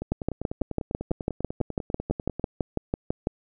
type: two click trains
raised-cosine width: 2 ms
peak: -11 / -18 dBFS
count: 20 / 25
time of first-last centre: 0.12-3.271 / 0.02-2.396 s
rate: 6.03 / 10.1 Hz
effects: none